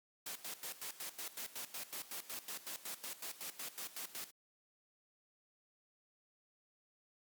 white noise with tremolo, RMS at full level -44 dBFS, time 0.26-4.31 s, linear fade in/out 5 ms, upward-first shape square, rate 5.4 Hz, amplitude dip 80%, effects high-pass 200 Hz 12 dB/octave + Opus 48 kbps

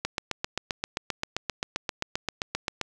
click train, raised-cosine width 0.2 ms, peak -10 dBFS, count 22, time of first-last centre 0.05-2.813 s, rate 7.6 Hz, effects none

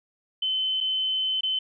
sine tone with dropouts, 3056 Hz, G7, 45 cents flat, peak -23 dBFS, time 0.42-1.59 s, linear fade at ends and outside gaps 5 ms, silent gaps 0.805-0.809 / 1.409-1.432 s, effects none

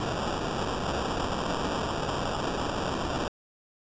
blue noise with sample-and-hold, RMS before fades -30 dBFS, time 0-3.28 s, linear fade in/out 2 ms, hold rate 2100 Hz, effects resampled to 16000 Hz

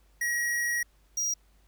square tone pair in turn, 1903 / 5722 Hz, A#6 / F8, +35 / +41 cents, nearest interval octave + perfect fifth, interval 1906 cents, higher second, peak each -27 dBFS, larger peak neither, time 0.21-0.83 / 1.17-1.34 s, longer first, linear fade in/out 5 ms, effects added 50 Hz sine -60 dBFS peak until 1.67 s + pink hiss -68 dBFS RMS until 1.67 s

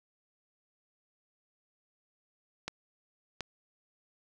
clicks, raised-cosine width 0.2 ms, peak -18 dBFS, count 2, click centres 2.68 / 3.407 s, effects none

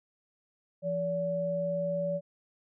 sine tone pair together, 170.35 / 573 Hz, F3 / D5, -43 / -43 cents, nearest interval octave + major sixth, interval 2100 cents, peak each -35 / -29 dBFS, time 0.82-2.21 s, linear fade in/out 50 ms, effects none

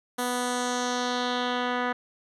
10% pulse tone with low-pass filter sweep, 246.9 Hz, B3, in tune, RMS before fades -28 dBFS, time 0.18-1.93 s, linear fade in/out 10 ms, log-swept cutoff 12000 to 2100 Hz, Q 2, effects none

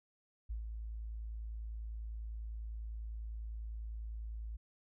sine tone with ADSR envelope, 55 Hz, A1, in tune, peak -36 dBFS, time 0.49-4.57 s, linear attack 16 ms, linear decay 120 ms, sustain -4 dB, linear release 12 ms, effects none

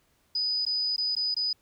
sine tone with dropouts, 4978 Hz, D#8, in tune, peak -25 dBFS, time 0.35-1.53 s, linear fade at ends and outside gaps 5 ms, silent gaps 0.652-0.664 / 0.963-0.98 / 1.152-1.165 / 1.344-1.365 s, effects pink hiss -68 dBFS RMS until 1.61 s

